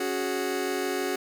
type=chord; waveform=sawtooth; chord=C# suspended fourth; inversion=none; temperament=just; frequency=277.2 / 369.6 / 415.8 Hz; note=C#4 / F#4 / G#4; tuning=0 / -2 / +2 cents; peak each=-29 / -25 / -28 dBFS; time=0-1.16 s; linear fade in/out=5 ms; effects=none